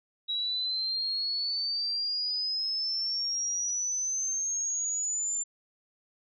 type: exponential sweep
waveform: sine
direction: up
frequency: 3859 to 7240 Hz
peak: -28 dBFS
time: 0.28-5.44 s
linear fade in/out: 20 ms
effects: none